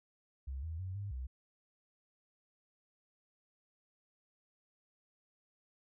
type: tone with pitch steps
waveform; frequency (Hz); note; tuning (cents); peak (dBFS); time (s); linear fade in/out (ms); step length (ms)
sine; 67 / 81 / 93.4 / 100.8 / 64.1; C2 / E2 / F#2 / G2 / C2; +42 / -30 / +17 / +49 / -35; -38; 0.47-1.27; 10; 160
effects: none